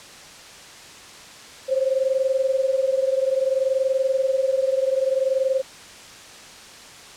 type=tone pair together; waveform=sine; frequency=523.3 / 543.9 Hz; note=C5 / C#5; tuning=0 / -33 cents; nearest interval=minor second; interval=67 cents; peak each=-20 / -23 dBFS; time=1.68-5.62 s; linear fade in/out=20 ms; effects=white hiss -42 dBFS RMS until 7.16 s + low-pass 7000 Hz 12 dB/octave